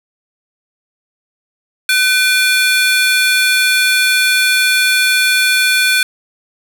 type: ring-modulated tone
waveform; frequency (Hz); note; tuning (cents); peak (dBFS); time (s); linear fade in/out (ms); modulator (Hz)
30% pulse; 1958; B6; -15; -4; 1.89-6.03; 2; 440
effects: none